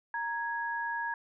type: tone pair together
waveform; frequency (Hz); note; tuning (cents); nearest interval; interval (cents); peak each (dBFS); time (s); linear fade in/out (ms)
sine; 932.3 / 1661.2; A#5 / G#6; 0 / 0; minor seventh; 1000; -34 / -34; 0.14-1.14; 2
effects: none